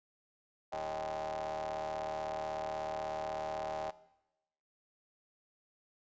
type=ring-modulated tone; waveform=35% pulse; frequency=76.3 Hz; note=D#2; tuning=33 cents flat; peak=-32 dBFS; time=0.72-3.91 s; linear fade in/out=10 ms; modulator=705 Hz; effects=noise-tail reverb RT60 0.9 s tail -18 dB re dry + resampled to 16000 Hz